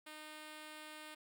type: tone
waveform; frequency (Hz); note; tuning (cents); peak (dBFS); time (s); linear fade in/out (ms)
5% pulse; 306.9; D#4; -24; -38; 0.06-1.15; 10
effects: none